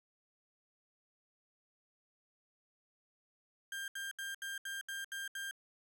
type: tone bursts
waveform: 35% pulse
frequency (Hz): 1594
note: G6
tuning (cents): +28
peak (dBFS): -38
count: 8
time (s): 3.72-5.511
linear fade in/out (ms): 2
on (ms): 160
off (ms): 73
effects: none